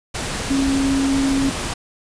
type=tone in noise; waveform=sine; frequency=272.3 Hz; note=C#4; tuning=31 cents flat; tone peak=-16 dBFS; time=0.5-1.5 s; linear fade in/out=10 ms; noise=pink; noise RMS=-25 dBFS; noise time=0.14-1.74 s; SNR=+6 dB; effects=resampled to 22050 Hz